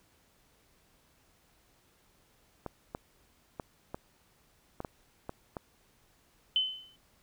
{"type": "clicks", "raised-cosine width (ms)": 1, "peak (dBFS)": -23, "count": 8, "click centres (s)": [2.663, 2.949, 3.598, 3.945, 4.804, 4.848, 5.294, 5.568]}
{"type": "tone with exponential decay", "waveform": "sine", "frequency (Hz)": 3044, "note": "F#7", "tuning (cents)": 48, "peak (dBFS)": -22, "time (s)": [6.56, 6.96], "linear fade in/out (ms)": 1, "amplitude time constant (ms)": 86}
{"effects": ["pink hiss -67 dBFS RMS until 7.22 s"]}